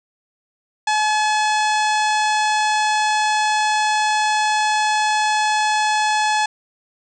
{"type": "harmonic tone", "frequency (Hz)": 854, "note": "G#5", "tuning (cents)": 48, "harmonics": [1, 2, 3, 4, 5, 6, 7, 8, 9, 10], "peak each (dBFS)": [-17, -23, -27, -29, -31, -33, -34, -35, -36, -37], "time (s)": [0.87, 6.46], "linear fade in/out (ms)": 5, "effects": []}